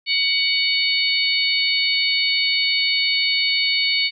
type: harmonic tone with a mistuned harmonic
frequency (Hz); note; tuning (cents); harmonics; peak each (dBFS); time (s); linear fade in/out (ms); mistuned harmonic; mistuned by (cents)
740; F#5; 0; 3 / 4 / 5 / 6; -21 / -24 / -25 / -21; 0.06-4.11; 50; 3; +21
effects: none